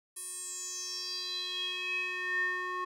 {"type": "tone with band-pass filter sweep", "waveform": "square", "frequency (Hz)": 364.2, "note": "F#4", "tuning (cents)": -27, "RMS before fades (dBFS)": -36, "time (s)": [0.16, 2.85], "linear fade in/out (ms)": 10, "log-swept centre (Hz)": [10000, 1300], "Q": 7.4, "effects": []}